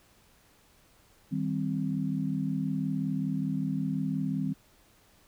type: chord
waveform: sine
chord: C minor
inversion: first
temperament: just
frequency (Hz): 156.98 / 196.22 / 261.6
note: Eb3 / G3 / C4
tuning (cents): +16 / +2 / 0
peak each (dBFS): -32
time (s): 1.31-4.54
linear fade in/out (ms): 20
effects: pink hiss -62 dBFS RMS until 5.27 s